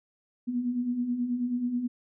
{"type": "beating tone pair", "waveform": "sine", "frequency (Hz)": [236.8, 246.1], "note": ["A#3", "B3"], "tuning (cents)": [27, -6], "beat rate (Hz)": 9.3, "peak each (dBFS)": [-35, -27], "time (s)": [0.47, 1.88], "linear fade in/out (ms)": 20, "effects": []}